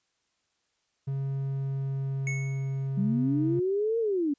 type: tone with pitch glide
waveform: triangle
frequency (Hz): 136.5 to 135.48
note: C#3 to C#3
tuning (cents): -26 to -39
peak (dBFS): -26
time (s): 1.07-3.6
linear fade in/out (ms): 10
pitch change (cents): -13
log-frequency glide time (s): 1.3-2.41
type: tone with exponential decay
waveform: square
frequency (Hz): 2203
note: C#7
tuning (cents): -11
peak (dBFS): -30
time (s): 2.27-2.87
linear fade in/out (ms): 1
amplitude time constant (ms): 130
type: linear two-way sweep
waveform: sine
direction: up then down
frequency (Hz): 183.6 to 466.2 to 272.8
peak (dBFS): -24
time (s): 2.97-4.34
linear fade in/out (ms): 10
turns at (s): 3.99
effects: white hiss -75 dBFS RMS until 4.38 s + resampled to 16000 Hz